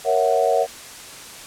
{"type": "chord", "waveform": "sine", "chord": "F# dominant seventh", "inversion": "first", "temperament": "equal", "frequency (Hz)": [466.2, 554.4, 659.3, 740], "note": ["A#4", "C#5", "E5", "F#5"], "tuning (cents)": [0, 0, 0, 0], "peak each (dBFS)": -21, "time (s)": [0.04, 0.67], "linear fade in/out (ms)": 50, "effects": ["white hiss -38 dBFS RMS until 1.46 s", "low-pass 10000 Hz 12 dB/octave"]}